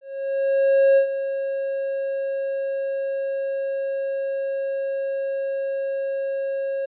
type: tone with ADSR envelope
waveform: triangle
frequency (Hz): 545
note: C#5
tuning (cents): -29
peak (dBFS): -10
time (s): 0.01-6.86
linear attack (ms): 960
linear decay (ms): 94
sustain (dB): -11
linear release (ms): 13
effects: resampled to 8000 Hz